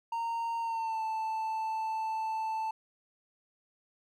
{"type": "tone with pitch glide", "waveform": "triangle", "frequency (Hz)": [923, 882.3], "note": ["A#5", "A5"], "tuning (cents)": [-17, 5], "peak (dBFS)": -29, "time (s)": [0.12, 2.71], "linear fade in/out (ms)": 5, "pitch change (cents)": -78, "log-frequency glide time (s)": [0.6, 1.03], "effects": []}